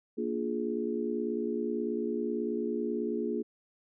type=chord; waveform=sine; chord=Bb dominant seventh; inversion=none; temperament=just; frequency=233.1 / 291.4 / 349.6 / 419.5 Hz; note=Bb3 / D4 / F4 / Ab4; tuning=0 / -13 / +2 / +17 cents; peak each=-34 / -38 / -35 / -34 dBFS; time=0.17-3.43 s; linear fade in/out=20 ms; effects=none